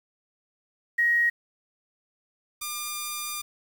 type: tone pair in turn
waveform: sine / 5% pulse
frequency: 1888 / 1199.2 Hz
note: A#6 / D6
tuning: +22 / +36 cents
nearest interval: minor sixth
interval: 786 cents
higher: first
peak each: -19 dBFS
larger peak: neither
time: 0.98-1.3 / 2.61-3.42 s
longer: second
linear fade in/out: 10 ms
effects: 8-bit